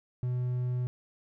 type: tone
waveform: triangle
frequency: 124.5 Hz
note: B2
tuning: 14 cents sharp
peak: -26 dBFS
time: 0.23-0.87 s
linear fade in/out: 0 ms
effects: none